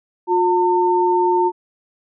sine tone pair together, 357.5 / 904 Hz, F4 / A5, +41 / +47 cents, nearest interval octave + major third, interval 1606 cents, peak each -16 dBFS, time 0.27-1.52 s, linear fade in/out 50 ms, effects none

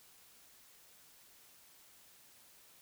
silence, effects white hiss -62 dBFS RMS until 2.81 s

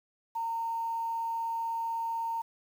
sine tone with quantisation, 916 Hz, A#5, 31 cents flat, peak -30 dBFS, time 0.35-2.42 s, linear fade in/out 10 ms, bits 9, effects none

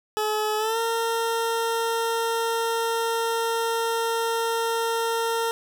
20% pulse tone with pitch glide, 427.6 to 458.3 Hz, A4 to A#4, -49 to -29 cents, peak -18 dBFS, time 0.17-5.51 s, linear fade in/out 0 ms, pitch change +120 cents, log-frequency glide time 0.58-0.78 s, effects none

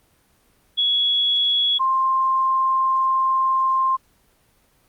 sine tone pair in turn, 3361 / 1054.4 Hz, G#7 / C6, +20 / +13 cents, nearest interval octave + minor sixth, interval 2007 cents, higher first, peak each -16 dBFS, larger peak neither, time 0.77-1.79 / 1.79-3.97 s, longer second, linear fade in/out 20 ms, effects pink hiss -60 dBFS RMS until 4.88 s + Opus 24 kbps

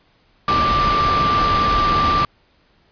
sine tone in noise, 1179 Hz, D6, 6 cents sharp, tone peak -15 dBFS, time 0.48-2.25 s, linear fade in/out 2 ms, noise pink, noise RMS -21 dBFS, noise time 0.48-2.25 s, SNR +3 dB, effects pink hiss -58 dBFS RMS until 2.91 s + resampled to 11025 Hz

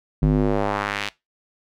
square tone with band-pass filter sweep, 50.8 Hz, G#1, 38 cents flat, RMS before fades -21 dBFS, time 0.22-1.09 s, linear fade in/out 5 ms, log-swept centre 160 to 3200 Hz, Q 1.3, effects noise-tail reverb RT60 0.2 s tail -20 dB re dry

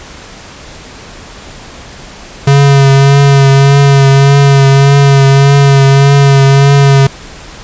square tone with vibrato, 138.59 Hz, C#3, in tune, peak -3 dBFS, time 2.47-7.07 s, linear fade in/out 5 ms, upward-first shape triangle, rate 1.7 Hz, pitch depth 30 cents each way, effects pink hiss -30 dBFS RMS until 7.63 s + resampled to 16000 Hz

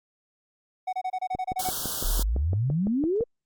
triangle tone bursts, 745 Hz, F#5, 12 cents sharp, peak -24 dBFS, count 10, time 0.87-1.703 s, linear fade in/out 10 ms, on 59 ms, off 27 ms
click train, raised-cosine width 2 ms, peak -19 dBFS, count 12, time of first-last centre 1.35-3.208 s, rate 5.92 Hz
white band-stop noise, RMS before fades -31 dBFS, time 1.59-2.23 s, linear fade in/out 5 ms, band 1600 to 3000 Hz, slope 96 dB/octave
sine exponential sweep, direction up, 30.49 to 491 Hz, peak -22 dBFS, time 2.04-3.24 s, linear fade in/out 10 ms
effects Opus 48 kbps

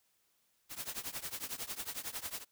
white noise with tremolo, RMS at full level -38 dBFS, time 0.69-2.45 s, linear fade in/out 50 ms, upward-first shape triangle, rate 11 Hz, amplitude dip 95%, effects white hiss -75 dBFS RMS until 2.51 s

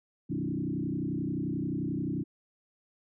sine tone with frequency modulation, 227.8 Hz, A#3, 40 cents flat, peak -29 dBFS, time 0.29-2.24 s, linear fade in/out 20 ms, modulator 31.4 Hz, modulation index 3.2, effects none

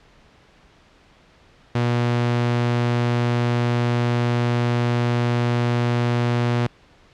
sawtooth tone, 120 Hz, B2, 49 cents flat, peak -14 dBFS, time 1.75-6.67 s, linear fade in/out 5 ms, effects pink hiss -53 dBFS RMS until 7.13 s + low-pass 4000 Hz 12 dB/octave

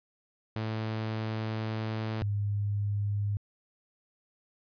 sawtooth / sine tone pair in turn, 110 / 102.18 Hz, A2 / G#2, 0 / -28 cents, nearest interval minor second, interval 128 cents, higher first, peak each -27 dBFS, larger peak neither, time 0.56-2.22 / 2.22-3.37 s, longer first, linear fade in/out 0 ms, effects resampled to 11025 Hz

